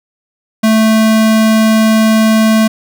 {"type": "tone", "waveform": "square", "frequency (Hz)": 220, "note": "A3", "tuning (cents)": 0, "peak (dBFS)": -7, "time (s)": [0.63, 2.68], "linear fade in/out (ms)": 10, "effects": []}